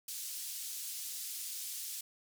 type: band-pass noise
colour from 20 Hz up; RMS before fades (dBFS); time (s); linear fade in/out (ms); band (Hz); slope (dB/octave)
white; -42; 0.08-2.01; 5; 4300 to 14000; 12
effects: none